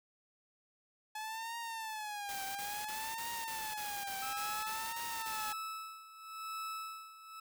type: tone with vibrato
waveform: sawtooth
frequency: 854 Hz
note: G#5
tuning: 48 cents sharp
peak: -36 dBFS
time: 1.15-5.53 s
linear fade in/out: 5 ms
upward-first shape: triangle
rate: 0.58 Hz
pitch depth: 160 cents each way
type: noise bursts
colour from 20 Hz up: white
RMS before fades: -45 dBFS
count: 11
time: 2.29-5.52 s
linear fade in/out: 0 ms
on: 260 ms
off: 37 ms
type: tone with tremolo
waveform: 40% pulse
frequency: 1307 Hz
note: E6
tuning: 15 cents flat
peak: -38 dBFS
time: 4.22-7.4 s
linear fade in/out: 5 ms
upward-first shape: sine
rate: 0.93 Hz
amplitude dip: 80%
effects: none